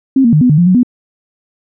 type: tone with pitch steps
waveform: sine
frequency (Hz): 267 / 233 / 152.2 / 249.2 / 150.7 / 174.5 / 183.7 / 246.7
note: C4 / A#3 / D#3 / B3 / D3 / F3 / F#3 / B3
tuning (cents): +35 / -1 / -38 / +16 / +45 / -1 / -12 / -2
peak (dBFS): -5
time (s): 0.16-0.832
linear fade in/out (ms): 5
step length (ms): 84
effects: none